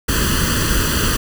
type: noise with comb filter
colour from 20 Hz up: pink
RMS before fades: -17 dBFS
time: 0.08-1.17 s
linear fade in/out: 10 ms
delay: 0.66 ms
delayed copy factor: +0.85
effects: none